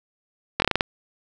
slowing click train, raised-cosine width 0.3 ms, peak -3 dBFS, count 7, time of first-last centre 0.6-0.809 s, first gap 21 ms, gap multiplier 1.2, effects none

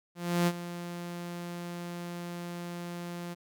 sawtooth tone with ADSR envelope, 173.8 Hz, F3, 8 cents flat, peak -19 dBFS, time 0.15-3.35 s, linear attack 320 ms, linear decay 50 ms, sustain -14 dB, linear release 24 ms, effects none

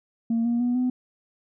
sine tone with pitch steps, 229.7 / 236.7 / 243.9 / 251.4 Hz, A#3 / A#3 / B3 / B3, -25 / +27 / -21 / +31 cents, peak -19 dBFS, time 0.3-0.9 s, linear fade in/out 5 ms, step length 150 ms, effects tanh soft clip ceiling -18 dBFS

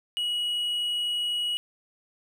triangle tone, 2912 Hz, F#7, 28 cents flat, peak -24 dBFS, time 0.17-1.57 s, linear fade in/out 0 ms, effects none

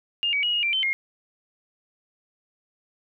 sine tone with pitch steps, 2824 / 2269 / 2899 / 2867 / 2359 / 3082 / 2138 Hz, F7 / C#7 / F#7 / F7 / D7 / G7 / C7, +19 / +40 / -36 / +45 / +7 / -30 / +37 cents, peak -21 dBFS, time 0.23-0.93 s, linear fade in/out 0 ms, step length 100 ms, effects none

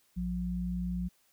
sine tone pair together, 59.87 / 179.4 Hz, A#1 / F3, +47 / +47 cents, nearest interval octave + perfect fifth, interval 1900 cents, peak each -36 / -32 dBFS, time 0.16-1.09 s, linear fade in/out 20 ms, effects white hiss -69 dBFS RMS until 1.32 s

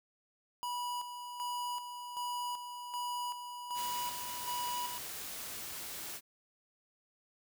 square tone with tremolo, 976 Hz, B5, 21 cents flat, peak -36 dBFS, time 0.63-4.98 s, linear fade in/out 0 ms, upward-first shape square, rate 1.3 Hz, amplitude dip 55%
white noise, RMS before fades -43 dBFS, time 3.74-6.21 s, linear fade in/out 50 ms
effects none

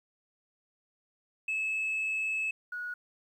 sine tone pair in turn, 2598 / 1458.1 Hz, E7 / F#6, -26 / -26 cents, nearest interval minor seventh, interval 1000 cents, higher first, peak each -27 / -34 dBFS, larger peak first, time 1.48-2.51 / 2.72-2.94 s, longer first, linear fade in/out 5 ms, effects tanh soft clip ceiling -27 dBFS + 11-bit

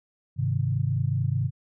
sine chord, Ab major, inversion none, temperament equal with one note detuned, 101.75 / 130.81 / 155.56 Hz, Ab2 / C3 / Eb3, -35 / 0 / 0 cents, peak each -27 / -25 / -30 dBFS, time 0.36-1.51 s, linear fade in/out 50 ms, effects none

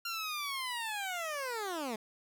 15% pulse linear sweep, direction down, 1396 to 207.7 Hz, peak -29 dBFS, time 0.05-1.96 s, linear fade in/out 5 ms, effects none

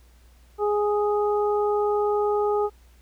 harmonic tone, 415.3 Hz, G#4, in tune, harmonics 1 / 2 / 3, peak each -21 / -27 / -31 dBFS, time 0.58-2.7 s, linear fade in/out 50 ms, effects added 60 Hz sine -51 dBFS peak until 3.01 s + pink hiss -61 dBFS RMS until 3.01 s

